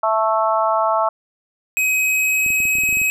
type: harmonic tone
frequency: 220 Hz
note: A3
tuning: in tune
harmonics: 3 / 4 / 5 / 6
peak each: -19 / -20 / -21 / -22 dBFS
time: 0.03-1.09 s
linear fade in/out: 5 ms
type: tone with pitch glide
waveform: square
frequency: 2531 to 2546 Hz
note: D#7 to D#7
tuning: +29 to +39 cents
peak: -16 dBFS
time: 1.77-3.1 s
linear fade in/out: 0 ms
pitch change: +10 cents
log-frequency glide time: 1.96-2.45 s
type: clicks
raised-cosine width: 3 ms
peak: -23 dBFS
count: 11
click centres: 2.463 / 2.504 / 2.603 / 2.654 / 2.754 / 2.785 / 2.836 / 2.89 / 2.927 / 2.971 / 3.016 s
effects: none